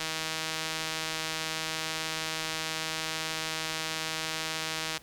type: tone with band-pass filter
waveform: sawtooth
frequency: 159.2 Hz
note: D#3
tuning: 40 cents sharp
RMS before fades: -34 dBFS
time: 0-4.98 s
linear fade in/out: 5 ms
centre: 4300 Hz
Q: 0.76
effects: pink hiss -55 dBFS RMS until 5.02 s